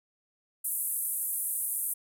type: band-pass noise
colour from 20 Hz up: pink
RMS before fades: -32 dBFS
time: 0.64-1.94 s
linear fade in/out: 10 ms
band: 9300 to 14000 Hz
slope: 48 dB/octave
effects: none